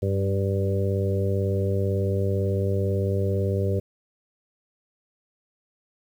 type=harmonic tone with a mistuned harmonic; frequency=98 Hz; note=G2; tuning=in tune; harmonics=1 / 2 / 3 / 4 / 5 / 6; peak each=-23 / -31 / -38 / -29 / -30 / -34 dBFS; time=0.02-3.8 s; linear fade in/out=10 ms; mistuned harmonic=2; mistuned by=-20 cents; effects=9-bit